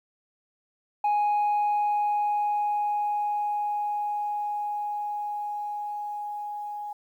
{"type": "tone with level ramp", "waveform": "sine", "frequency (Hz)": 830.6, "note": "G#5", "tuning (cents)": 0, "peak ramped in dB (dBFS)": [-18, -32], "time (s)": [1.04, 6.93], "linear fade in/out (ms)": 5, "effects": ["tanh soft clip ceiling -20 dBFS", "10-bit"]}